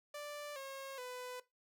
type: tone with pitch steps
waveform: sawtooth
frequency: 587.3 / 541.7 / 499.6 Hz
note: D5 / C#5 / B4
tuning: 0 / -40 / +20 cents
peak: -40 dBFS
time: 0.14-1.4 s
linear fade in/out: 5 ms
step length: 420 ms
effects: noise-tail reverb RT60 0.2 s tail -17 dB re dry